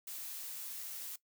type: noise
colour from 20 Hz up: blue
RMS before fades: -44 dBFS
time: 0.07-1.16 s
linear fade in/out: 5 ms
effects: noise-tail reverb RT60 0.1 s tail -18 dB re dry